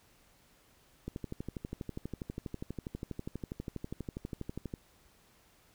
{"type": "click train", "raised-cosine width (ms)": 3, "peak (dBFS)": -25, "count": 46, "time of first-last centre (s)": [1.08, 4.739], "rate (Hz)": 12.3, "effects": ["pink hiss -65 dBFS RMS until 5.74 s"]}